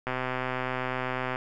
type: click train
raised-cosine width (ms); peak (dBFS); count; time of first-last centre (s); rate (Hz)
0.5; -15; 166; 0.07-1.359; 128
effects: none